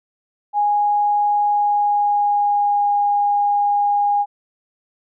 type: tone with pitch glide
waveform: sine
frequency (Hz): 826 to 817.9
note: G#5 to G#5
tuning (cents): -10 to -27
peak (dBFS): -14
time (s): 0.53-4.26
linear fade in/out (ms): 50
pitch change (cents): -17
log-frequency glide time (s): 1.48-2.9
effects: none